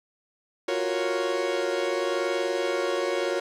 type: chord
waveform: 40% pulse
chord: Gb major seventh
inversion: third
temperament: equal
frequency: 349.2 / 370 / 466.2 / 554.4 Hz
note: F4 / Gb4 / Bb4 / Db5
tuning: 0 / 0 / 0 / 0 cents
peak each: -30 / -30 / -30 / -28 dBFS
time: 0.68-3.4 s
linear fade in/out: 5 ms
effects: low-pass 6000 Hz 12 dB/octave + 10-bit